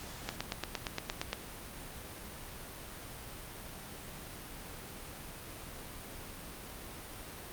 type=click train; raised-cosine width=0.2 ms; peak=-16 dBFS; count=10; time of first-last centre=0.29-1.33 s; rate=8.65 Hz; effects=pink hiss -46 dBFS RMS until 7.52 s + Opus 48 kbps